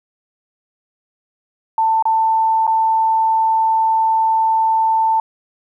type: tone with dropouts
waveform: sine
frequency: 890 Hz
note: A5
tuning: 20 cents sharp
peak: -12 dBFS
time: 1.78-5.2 s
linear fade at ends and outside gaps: 2 ms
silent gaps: 2.025-2.054 / 2.668-2.676 s
effects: 9-bit